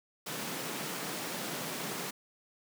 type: high-pass noise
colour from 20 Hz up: pink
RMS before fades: -38 dBFS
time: 0.26-2.11 s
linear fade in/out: 10 ms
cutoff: 140 Hz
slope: 48 dB/octave
effects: none